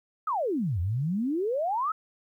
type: exponential two-way sweep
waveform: sine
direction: down then up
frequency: 1332 to 82.41 to 1332 Hz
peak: -25 dBFS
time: 0.27-1.92 s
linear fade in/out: 5 ms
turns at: 0.8 s
effects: 11-bit